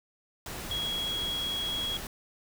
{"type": "tone in noise", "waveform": "sine", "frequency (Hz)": 3316, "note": "G#7", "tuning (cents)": -3, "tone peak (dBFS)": -30, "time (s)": [0.71, 1.97], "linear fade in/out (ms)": 2, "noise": "pink", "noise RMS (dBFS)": -39, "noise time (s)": [0.46, 2.07], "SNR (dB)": 6, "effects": []}